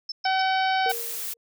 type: tone bursts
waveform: sine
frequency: 5274 Hz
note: E8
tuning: in tune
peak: -28 dBFS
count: 3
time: 0.09-0.42 s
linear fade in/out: 5 ms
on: 30 ms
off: 120 ms
type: harmonic tone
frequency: 760 Hz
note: F#5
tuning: 46 cents sharp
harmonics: 1 / 2 / 3 / 4 / 5 / 6 / 7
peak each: -22 / -28 / -32 / -34 / -36 / -38 / -39 dBFS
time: 0.25-0.92 s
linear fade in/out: 5 ms
type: tone with exponential decay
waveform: sine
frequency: 466.2 Hz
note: A#4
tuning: in tune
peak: -27 dBFS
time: 0.86-1.37 s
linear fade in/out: 1 ms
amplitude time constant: 110 ms
type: noise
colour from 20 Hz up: blue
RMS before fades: -32 dBFS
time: 0.89-1.34 s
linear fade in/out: 10 ms
effects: none